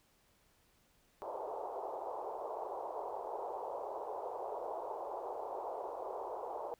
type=band-pass noise; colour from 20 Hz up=white; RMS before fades=-42 dBFS; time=1.22-6.74 s; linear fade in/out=0 ms; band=390 to 960 Hz; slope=48 dB/octave; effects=pink hiss -71 dBFS RMS until 6.79 s